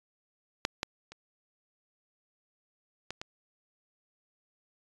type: clicks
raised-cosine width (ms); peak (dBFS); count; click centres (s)
0.2; -9 / -13 / -29 / -19 / -21; 5; 0.651 / 0.831 / 1.12 / 3.106 / 3.215
effects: resampled to 24000 Hz